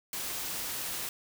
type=noise; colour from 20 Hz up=white; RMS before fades=-36 dBFS; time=0.13-1.09 s; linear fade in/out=2 ms; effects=none